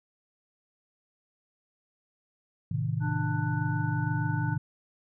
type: chord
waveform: sine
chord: A diminished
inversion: none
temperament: just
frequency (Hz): 110 / 132 / 158.4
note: A2 / C3 / Eb3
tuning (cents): 0 / +16 / +31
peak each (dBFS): -31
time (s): 2.71-4.58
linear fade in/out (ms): 5
type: harmonic tone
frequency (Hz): 296.4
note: D4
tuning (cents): +16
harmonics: 1 / 3 / 5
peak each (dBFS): -37 / -37 / -37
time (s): 3-4.58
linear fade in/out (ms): 50
effects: none